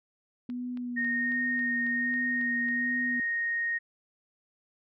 sine tone with vibrato, 244.6 Hz, B3, 16 cents flat, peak -32 dBFS, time 0.49-3.2 s, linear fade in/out 2 ms, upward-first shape sine, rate 1.3 Hz, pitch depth 23 cents each way
click train, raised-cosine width 0.3 ms, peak -34 dBFS, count 9, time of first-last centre 0.5-2.686 s, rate 3.66 Hz
sine tone with pitch glide, 1851 to 1861.7 Hz, A#6 to A#6, -13 to -3 cents, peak -27 dBFS, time 0.96-3.79 s, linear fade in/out 20 ms, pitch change +10 cents, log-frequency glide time 1.84-2.91 s
effects none

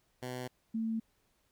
10% pulse / sine tone pair in turn, 126 / 224 Hz, B2 / A3, +35 / +31 cents, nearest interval minor seventh, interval 996 cents, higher second, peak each -30 / -31 dBFS, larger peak first, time 0.22-0.48 / 0.74-1 s, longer neither, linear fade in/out 10 ms, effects pink hiss -74 dBFS RMS until 1.51 s

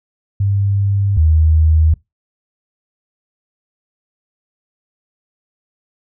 sine tone pair in turn, 99.6 / 78.89 Hz, G2 / D#2, +28 / +24 cents, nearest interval major third, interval 404 cents, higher first, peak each -12 / -8 dBFS, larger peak second, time 0.4-1.17 / 1.17-1.94 s, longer neither, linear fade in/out 5 ms, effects noise-tail reverb RT60 0.2 s tail -23 dB re dry

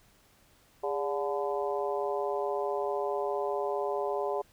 harmonic tone with a mistuned harmonic, 144.6 Hz, D3, 27 cents flat, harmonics 3 / 4 / 5 / 6 / 7, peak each -32 / -34 / -36 / -38 / -39 dBFS, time 0.83-4.42 s, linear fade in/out 10 ms, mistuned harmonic 3, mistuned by -98 cents, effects pink hiss -63 dBFS RMS until 4.52 s

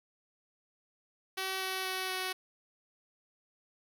5% pulse tone with pitch steps, 380.1 / 377.7 / 375.3 / 372.9 Hz, F#4 / F#4 / F#4 / F#4, +47 / +36 / +25 / +14 cents, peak -22 dBFS, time 1.37-2.33 s, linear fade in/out 10 ms, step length 240 ms, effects none

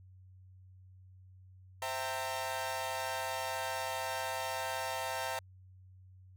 sawtooth chord, C dominant seventh, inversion none, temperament equal with one note detuned, 523.3 / 659.3 / 784 / 914.2 Hz, C5 / E5 / G5 / Bb5, 0 / 0 / 0 / -34 cents, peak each -39 / -37 / -38 / -35 dBFS, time 1.82-5.39 s, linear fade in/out 2 ms, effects added 93 Hz sine -54 dBFS peak until 6.36 s

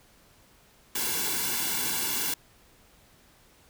white noise with comb filter, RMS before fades -29 dBFS, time 0.95-2.34 s, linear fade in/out 5 ms, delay 1.6 ms, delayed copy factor -0.8, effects pink hiss -59 dBFS RMS until 3.69 s

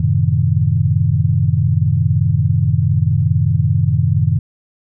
sine chord, F# diminished seventh, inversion none, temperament equal, 92.5 / 110 / 130.81 / 155.56 Hz, F#2 / A2 / C3 / Eb3, 0 / 0 / 0 / 0 cents, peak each -17 dBFS, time 0-4.39 s, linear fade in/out 5 ms, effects none

